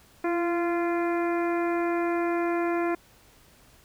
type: harmonic tone with a mistuned harmonic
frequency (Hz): 345.6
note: F4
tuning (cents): -18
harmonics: 1 / 2 / 3 / 4 / 5 / 6 / 7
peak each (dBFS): -25 / -31 / -35 / -37 / -39 / -41 / -42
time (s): 0.24-2.95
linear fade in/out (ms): 5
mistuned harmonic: 1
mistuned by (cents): -27
effects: pink hiss -57 dBFS RMS until 3.84 s